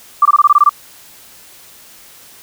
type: tone bursts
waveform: sine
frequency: 1174.7 Hz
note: D6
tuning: in tune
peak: -4 dBFS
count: 9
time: 0.22-0.694 s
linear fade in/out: 5 ms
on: 34 ms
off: 21 ms
effects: white hiss -41 dBFS RMS until 2.42 s